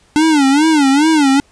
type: tone with vibrato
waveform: square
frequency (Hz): 293.7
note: D4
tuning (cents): 0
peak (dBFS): -9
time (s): 0.16-1.4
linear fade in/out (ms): 0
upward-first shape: sine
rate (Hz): 2.4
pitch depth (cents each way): 160
effects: pink hiss -52 dBFS RMS until 1.51 s + resampled to 22050 Hz